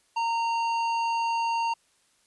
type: tone with hard clipping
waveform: triangle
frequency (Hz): 922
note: A#5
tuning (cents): -19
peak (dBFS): -26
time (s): 0.16-1.74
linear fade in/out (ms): 10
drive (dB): 14
effects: white hiss -66 dBFS RMS until 2.26 s + resampled to 24000 Hz